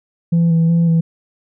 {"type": "tone with vibrato", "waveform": "sine", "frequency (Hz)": 166.5, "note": "E3", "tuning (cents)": 18, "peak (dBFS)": -8, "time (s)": [0.32, 1.01], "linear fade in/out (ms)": 10, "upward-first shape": "square", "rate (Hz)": 2.7, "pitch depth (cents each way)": 19, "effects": ["tanh soft clip ceiling -9 dBFS"]}